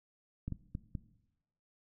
clicks, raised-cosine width 5 ms, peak -25 dBFS, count 4, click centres 0.48 / 0.523 / 0.751 / 0.952 s, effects noise-tail reverb RT60 0.9 s tail -17 dB re dry

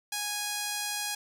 5% pulse tone, 828 Hz, G#5, 5 cents flat, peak -19 dBFS, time 0.12-1.15 s, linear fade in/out 5 ms, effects none

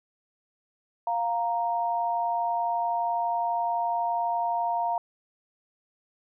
sine tone pair together, 700.4 / 932.3 Hz, F5 / A#5, +5 / 0 cents, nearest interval perfect fourth, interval 495 cents, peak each -27 dBFS, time 1.07-4.98 s, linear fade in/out 2 ms, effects none

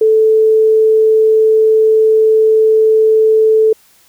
sine tone, 438.3 Hz, A4, 7 cents flat, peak -6 dBFS, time 0.01-3.73 s, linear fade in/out 5 ms, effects white hiss -49 dBFS RMS until 4.08 s

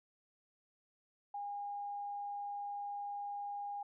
sine tone, 813 Hz, G#5, 37 cents flat, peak -39 dBFS, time 1.34-3.83 s, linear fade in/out 5 ms, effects none

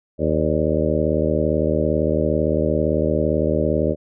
harmonic tone with a mistuned harmonic, 77.78 Hz, D#2, in tune, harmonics 1 / 2 / 3 / 4 / 5 / 6 / 7 / 8, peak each -25 / -25 / -25 / -25 / -25 / -25 / -25 / -25 dBFS, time 0.18-3.96 s, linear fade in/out 50 ms, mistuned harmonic 8, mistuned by -71 cents, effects none

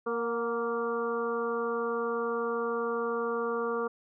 harmonic tone with a mistuned harmonic, 233.1 Hz, A#3, in tune, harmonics 1 / 2 / 3 / 4 / 5 / 6, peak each -38 / -30 / -44 / -41 / -35 / -40 dBFS, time 0.06-3.88 s, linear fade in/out 10 ms, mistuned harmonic 3, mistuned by +48 cents, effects none

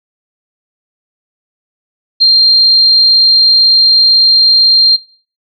sine tone, 4186 Hz, C8, in tune, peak -3 dBFS, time 2.2-4.97 s, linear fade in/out 20 ms, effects noise-tail reverb RT60 0.4 s tail -19 dB re dry

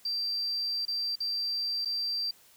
triangle tone with dropouts, 4699 Hz, D8, in tune, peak -26 dBFS, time 0.05-2.31 s, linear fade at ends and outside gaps 5 ms, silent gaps 0.853-0.88 / 1.156-1.203 / 1.849-1.856 s, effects tanh soft clip ceiling -26 dBFS + white hiss -59 dBFS RMS until 2.56 s

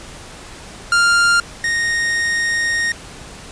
45% pulse tone pair in turn, 1396.9 / 1858.7 Hz, F6 / A#6, 0 / -6 cents, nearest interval perfect fourth, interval 494 cents, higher second, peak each -11 / -16 dBFS, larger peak first, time 0.92-1.4 / 1.64-2.92 s, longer second, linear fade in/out 2 ms, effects pink hiss -36 dBFS RMS until 3.51 s + resampled to 22050 Hz

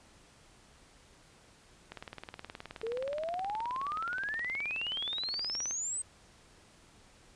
click train, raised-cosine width 0.3 ms, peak -26 dBFS, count 73, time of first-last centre 1.92-5.709 s, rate 19 Hz
sine exponential sweep, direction up, 440 to 8372 Hz, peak -33 dBFS, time 2.83-6.02 s, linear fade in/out 5 ms
effects pink hiss -60 dBFS RMS until 7.35 s + resampled to 22050 Hz

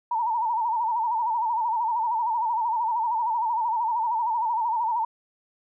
sine tone with vibrato, 920 Hz, A#5, 23 cents flat, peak -22 dBFS, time 0.11-5.05 s, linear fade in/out 5 ms, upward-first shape sine, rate 13 Hz, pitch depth 99 cents each way, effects none

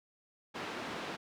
pink band-pass noise, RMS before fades -41 dBFS, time 0.54-1.17 s, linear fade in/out 20 ms, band 230 to 3200 Hz, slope 12 dB/octave, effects none

